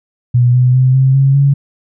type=tone with pitch steps; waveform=sine; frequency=122.4 / 125.7 / 129.08 / 132.56 / 136.13 / 139.79 Hz; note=B2 / B2 / C3 / C3 / C#3 / C#3; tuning=-15 / +31 / -23 / +23 / -31 / +15 cents; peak=-6 dBFS; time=0.34-1.54 s; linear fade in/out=10 ms; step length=200 ms; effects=none